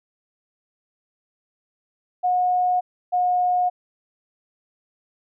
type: tone pair in turn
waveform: sine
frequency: 725 / 721.6 Hz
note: F#5 / F#5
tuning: -35 / -44 cents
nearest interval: unison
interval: 9 cents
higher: first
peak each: -17 dBFS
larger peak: neither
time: 2.23-2.81 / 3.12-3.7 s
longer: neither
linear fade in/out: 20 ms
effects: none